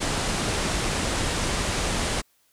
pink low-pass noise, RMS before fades -26 dBFS, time 0-2.22 s, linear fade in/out 20 ms, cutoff 9800 Hz, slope 48 dB/octave, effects white hiss -65 dBFS RMS until 2.52 s

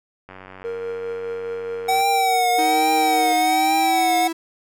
click train, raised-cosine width 0.5 ms, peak -24 dBFS, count 163, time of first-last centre 0.29-2.01 s, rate 94.2 Hz
triangle tone with tremolo, 466.2 Hz, A#4, in tune, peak -22 dBFS, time 0.64-3.33 s, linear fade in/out 10 ms, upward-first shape triangle, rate 4.8 Hz, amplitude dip 35%
square tone with vibrato, 756 Hz, F#5, 37 cents sharp, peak -17 dBFS, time 1.88-4.28 s, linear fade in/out 10 ms, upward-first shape triangle, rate 1.2 Hz, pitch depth 83 cents each way
45% pulse tone with pitch glide, 314.5 to 329 Hz, D#4 to E4, +19 to -3 cents, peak -24 dBFS, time 2.58-4.33 s, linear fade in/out 10 ms, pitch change +78 cents, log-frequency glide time 3.67-3.96 s
effects none

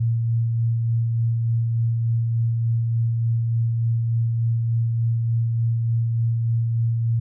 sine tone with tremolo, 115.4 Hz, A#2, 17 cents flat, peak -17 dBFS, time 0-7.2 s, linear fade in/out 10 ms, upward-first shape sine, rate 3.4 Hz, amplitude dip 25%, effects none

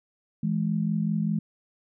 sine tone pair together, 164.91 / 210 Hz, E3 / G#3, +1 / +19 cents, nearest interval major third, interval 418 cents, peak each -26 / -26 dBFS, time 0.43-1.39 s, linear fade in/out 5 ms, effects none

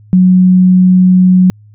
sine tone, 183.7 Hz, F#3, 12 cents flat, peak -3 dBFS, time 0.13-1.5 s, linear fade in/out 0 ms, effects added 105 Hz sine -37 dBFS peak until 1.74 s

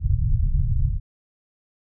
pink low-pass noise, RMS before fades -20 dBFS, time 0-1 s, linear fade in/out 50 ms, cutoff 140 Hz, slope 48 dB/octave, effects none

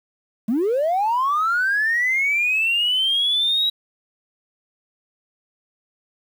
triangle linear sweep, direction up, 202.8 to 3873 Hz, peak -14 dBFS, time 0.48-3.7 s, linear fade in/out 10 ms, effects tanh soft clip ceiling -14 dBFS + 8-bit

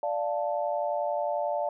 sine chord, D minor, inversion none, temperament equal, 587.3 / 698.5 / 880 Hz, D5 / F5 / A5, 0 / 0 / 0 cents, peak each -29 / -31 / -33 dBFS, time 0.03-1.69 s, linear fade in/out 2 ms, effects none

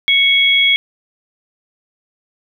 sine tone pair together, 2217 / 3322 Hz, C#7 / G#7, 0 / 0 cents, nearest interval perfect fifth, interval 700 cents, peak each -12 dBFS, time 0.08-0.76 s, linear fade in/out 0 ms, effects none

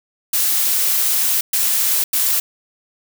blue noise bursts at uneven times, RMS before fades -17 dBFS, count 3, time 0.33-1.41 / 1.53-2.04 / 2.13-2.4 s, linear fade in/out 5 ms, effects none

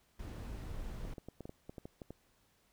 brown noise, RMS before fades -43 dBFS, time 0.19-1.14 s, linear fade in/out 5 ms
clicks, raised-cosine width 2 ms, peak -32 dBFS, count 11, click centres 1.051 / 1.182 / 1.286 / 1.407 / 1.455 / 1.494 / 1.695 / 1.782 / 1.855 / 2.018 / 2.106 s
effects pink hiss -72 dBFS RMS until 2.72 s

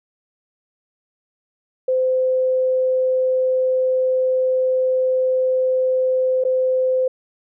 sine tone with dropouts, 515 Hz, C5, 28 cents flat, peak -15 dBFS, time 1.88-7.08 s, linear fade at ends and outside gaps 5 ms, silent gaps 6.439-6.449 s, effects none

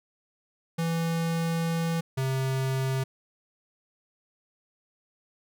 square tone pair in turn, 165.8 / 132.62 Hz, E3 / C3, +10 / +24 cents, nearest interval major third, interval 386 cents, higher first, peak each -26 dBFS, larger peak neither, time 0.78-2.01 / 2.17-3.04 s, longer first, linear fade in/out 10 ms, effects none

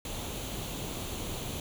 pink noise with comb filter, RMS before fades -37 dBFS, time 0.05-1.6 s, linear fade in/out 2 ms, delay 0.29 ms, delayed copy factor +0.55, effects none

